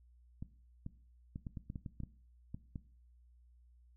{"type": "clicks", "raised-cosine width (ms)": 5, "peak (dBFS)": -30, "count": 12, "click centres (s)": [0.425, 0.864, 1.359, 1.468, 1.572, 1.701, 1.758, 1.862, 2.003, 2.035, 2.545, 2.758], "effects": ["noise-tail reverb RT60 0.5 s tail -18 dB re dry", "added 60 Hz sine -61 dBFS peak until 3.96 s"]}